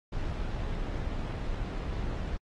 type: noise with amplitude modulation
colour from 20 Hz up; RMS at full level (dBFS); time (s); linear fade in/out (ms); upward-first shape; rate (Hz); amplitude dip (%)
brown; -32; 0.12-2.37; 10; sine; 68.3; 25
effects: low-pass 5000 Hz 12 dB/octave + AAC 32 kbps